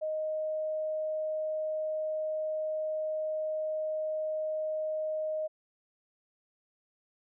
sine tone, 622.3 Hz, D#5, in tune, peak -30 dBFS, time 0.01-5.48 s, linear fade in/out 20 ms, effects none

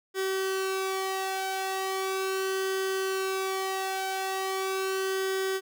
sawtooth tone with flanger, 382.3 Hz, G4, 43 cents flat, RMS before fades -30 dBFS, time 0.14-5.61 s, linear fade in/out 50 ms, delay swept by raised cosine 0.59 to 1.99 ms, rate 0.19 Hz, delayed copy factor +0.6, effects none

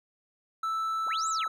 triangle tone with pitch glide, 1318.5 to 1309.4 Hz, E6 to E6, 0 to -12 cents, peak -26 dBFS, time 0.63-1.48 s, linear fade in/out 5 ms, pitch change -12 cents, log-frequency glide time 1.08-1.2 s
sine linear two-way sweep, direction up then down, 88.6 to 8000 to 88.6 Hz, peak -33 dBFS, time 1.06-1.48 s, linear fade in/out 50 ms, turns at 1.29 s
effects none

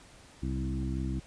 harmonic tone with a mistuned harmonic, 65.41 Hz, C2, in tune, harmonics 1 / 2 / 3 / 4 / 5, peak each -33 / -36 / -38 / -39 / -40 dBFS, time 0.42-1.2 s, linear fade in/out 10 ms, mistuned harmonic 2, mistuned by +23 cents, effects pink hiss -55 dBFS RMS until 1.26 s + resampled to 22050 Hz

